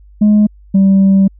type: tone pair in turn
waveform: sine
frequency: 210 / 194.12 Hz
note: G#3 / G3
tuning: +19 / -17 cents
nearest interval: minor second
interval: 136 cents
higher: first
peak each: -3 dBFS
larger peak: neither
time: 0.21-0.47 / 0.74-1.28 s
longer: second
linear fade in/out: 10 ms
effects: tanh soft clip ceiling -4 dBFS + added 50 Hz sine -38 dBFS peak until 1.39 s